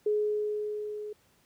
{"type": "tone with level ramp", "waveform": "sine", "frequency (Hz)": 421.1, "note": "G#4", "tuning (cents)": 24, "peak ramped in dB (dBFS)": [-23, -36], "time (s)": [0.06, 1.13], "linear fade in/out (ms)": 5, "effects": ["pink hiss -66 dBFS RMS until 1.45 s", "high-pass 60 Hz 12 dB/octave"]}